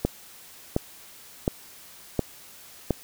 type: click train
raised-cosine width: 2 ms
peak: -8 dBFS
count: 5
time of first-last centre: 0.05-2.907 s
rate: 1.4 Hz
effects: white hiss -48 dBFS RMS until 3.03 s